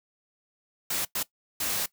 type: noise bursts at uneven times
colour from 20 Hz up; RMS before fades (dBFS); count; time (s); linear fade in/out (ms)
white; -29; 3; 0.9-1.05 / 1.15-1.23 / 1.6-1.86; 5
effects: noise-tail reverb RT60 0.1 s tail -19 dB re dry